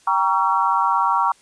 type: chord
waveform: sine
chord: G diminished seventh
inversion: none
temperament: just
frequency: 784 / 940.8 / 1128.9 / 1354.7 Hz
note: G5 / Bb5 / Db6 / Fb6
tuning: 0 / +16 / +31 / +47 cents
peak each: -24 / -19 / -20 / -24 dBFS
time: 0.07-1.32 s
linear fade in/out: 5 ms
effects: white hiss -54 dBFS RMS until 1.41 s + resampled to 22050 Hz